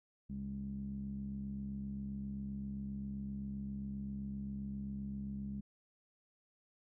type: tone with low-pass filter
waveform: sawtooth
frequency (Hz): 67.6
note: C#2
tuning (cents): -43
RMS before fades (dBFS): -42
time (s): 0.29-5.61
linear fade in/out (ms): 10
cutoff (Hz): 200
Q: 8.6
effects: none